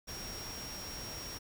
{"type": "tone in noise", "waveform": "sine", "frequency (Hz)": 5588, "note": "F8", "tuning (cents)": 0, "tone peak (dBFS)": -44, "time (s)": [0.07, 1.39], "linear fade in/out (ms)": 20, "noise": "pink", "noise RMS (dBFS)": -45, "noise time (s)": [0.07, 1.39], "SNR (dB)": -2, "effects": []}